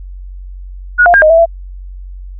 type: tone with pitch steps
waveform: sine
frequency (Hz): 1453 / 698 / 1609 / 620 / 658 / 670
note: F#6 / F5 / G6 / D#5 / E5 / E5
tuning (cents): -32 / -1 / +45 / -6 / -3 / +28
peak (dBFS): -3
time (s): 0.98-1.46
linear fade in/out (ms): 20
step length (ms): 80
effects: added 46 Hz sine -25 dBFS peak until 2.39 s